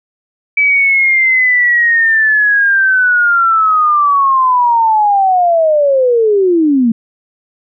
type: linear sweep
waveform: sine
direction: down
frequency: 2303 to 220 Hz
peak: -7 dBFS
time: 0.57-6.92 s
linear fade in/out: 5 ms
effects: none